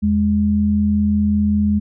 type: tone pair together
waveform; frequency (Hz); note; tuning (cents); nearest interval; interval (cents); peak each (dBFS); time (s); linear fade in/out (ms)
sine; 82.43 / 207.7; E2 / G#3; 0 / 0; octave + major third; 1600; -20 / -14; 0.02-1.8; 20
effects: none